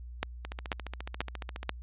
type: two click trains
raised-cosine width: 0.3 ms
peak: -13 / -22 dBFS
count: 4 / 18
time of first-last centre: 0.23-1.693 / 0.45-1.631 s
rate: 2.05 / 14.4 Hz
effects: added 60 Hz sine -41 dBFS peak until 1.82 s + resampled to 8000 Hz